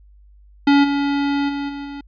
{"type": "tone with level steps", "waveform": "square", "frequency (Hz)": 282.9, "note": "C#4", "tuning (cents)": 35, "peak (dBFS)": [-11, -18, -23, -28, -30], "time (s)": [0.67, 2.01], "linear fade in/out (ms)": 5, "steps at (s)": [0.83, 1.48, 1.68, 1.84], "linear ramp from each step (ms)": 20, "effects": ["added 50 Hz sine -45 dBFS peak until 2.07 s", "resampled to 11025 Hz"]}